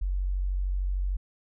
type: tone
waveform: sine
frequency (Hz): 46.62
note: F#1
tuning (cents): +14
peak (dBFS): -25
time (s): 0.01-1.17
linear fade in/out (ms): 10
effects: none